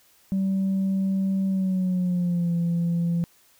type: tone with pitch glide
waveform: sine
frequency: 192.5 to 170.51 Hz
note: G3 to F3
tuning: -31 to -41 cents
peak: -19 dBFS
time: 0.32-3.24 s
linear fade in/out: 0 ms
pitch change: -210 cents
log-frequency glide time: 1.47-2.53 s
effects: tanh soft clip ceiling -19 dBFS + white hiss -59 dBFS RMS until 3.59 s